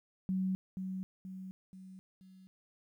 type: tone with echo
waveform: sine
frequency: 188.1 Hz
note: F#3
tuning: 29 cents sharp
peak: -30 dBFS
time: 0.29-0.55 s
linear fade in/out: 0 ms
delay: 480 ms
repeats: 4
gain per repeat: -6 dB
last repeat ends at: 2.47 s
effects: 12-bit